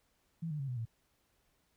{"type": "tone with pitch steps", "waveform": "sine", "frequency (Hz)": [164.81, 150.26, 137, 124.9, 113.88], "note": ["E3", "D3", "C#3", "B2", "A#2"], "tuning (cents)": [0, 40, -20, 20, -40], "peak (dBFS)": -35, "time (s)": [0.42, 0.855], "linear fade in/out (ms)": 10, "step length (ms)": 87, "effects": ["pink hiss -75 dBFS RMS until 1.76 s"]}